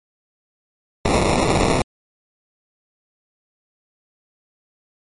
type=noise with sample-and-hold; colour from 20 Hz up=white; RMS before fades=-17 dBFS; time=1.05-1.82 s; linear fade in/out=2 ms; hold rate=1575 Hz; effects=MP3 48 kbps